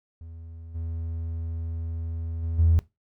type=tone with level steps; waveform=triangle; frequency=82.41 Hz; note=E2; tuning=in tune; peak=-37 / -27 / -24 / -13 dBFS; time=0.21-2.79 s; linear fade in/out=0 ms; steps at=0.74 / 2.42 / 2.58 s; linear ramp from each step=20 ms; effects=noise-tail reverb RT60 0.2 s tail -20 dB re dry + tanh soft clip ceiling -12 dBFS